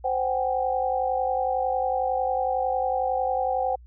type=tone cluster; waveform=sine; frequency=519 / 755 / 806 Hz; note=C5 / F#5 / G5; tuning=-14 / +35 / +48 cents; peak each=-27 / -25 / -29 dBFS; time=0.04-3.76 s; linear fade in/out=10 ms; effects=added 60 Hz sine -45 dBFS peak until 3.86 s